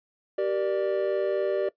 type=tone cluster; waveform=triangle; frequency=386.8 / 470.7 / 592 Hz; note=G4 / A#4 / D5; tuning=-23 / +17 / +14 cents; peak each=-25 / -29 / -25 dBFS; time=0.38-1.69 s; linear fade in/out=5 ms; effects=noise-tail reverb RT60 0.1 s tail -19 dB re dry + resampled to 11025 Hz